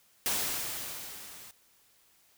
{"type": "noise with level ramp", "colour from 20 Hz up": "white", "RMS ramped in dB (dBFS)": [-29, -50], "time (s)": [0.26, 1.51], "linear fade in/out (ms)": 0, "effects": ["white hiss -65 dBFS RMS until 2.37 s"]}